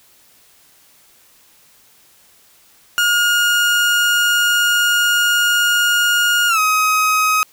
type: tone with pitch glide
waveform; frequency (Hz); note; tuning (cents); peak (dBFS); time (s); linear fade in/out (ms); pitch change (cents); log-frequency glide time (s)
30% pulse; 1427 to 1264; F6 to D#6; +37 to +27; -10; 2.98-7.43; 0; -210; 6.48-6.59
effects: white hiss -51 dBFS RMS until 7.52 s